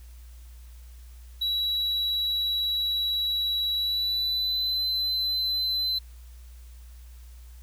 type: tone with pitch glide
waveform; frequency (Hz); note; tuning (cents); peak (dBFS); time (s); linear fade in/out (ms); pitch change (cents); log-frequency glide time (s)
triangle; 3906 to 4048; B7 to B7; -20 to +42; -23; 1.41-5.99; 10; +62; 3.73-4.8
effects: added 60 Hz sine -43 dBFS peak until 7.62 s + white hiss -59 dBFS RMS until 7.62 s